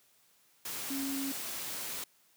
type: tone in noise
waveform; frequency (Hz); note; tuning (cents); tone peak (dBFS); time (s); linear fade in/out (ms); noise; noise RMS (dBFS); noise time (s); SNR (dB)
sine; 273.3; C#4; -24; -34; 0.9-1.32; 5; white; -39; 0.65-2.04; +2
effects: white hiss -67 dBFS RMS until 2.36 s + high-pass 100 Hz 12 dB/octave